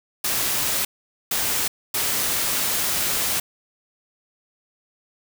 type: noise bursts at uneven times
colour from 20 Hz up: white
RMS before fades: -23 dBFS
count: 3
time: 0.24-0.85 / 1.31-1.68 / 1.94-3.4 s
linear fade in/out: 5 ms
effects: none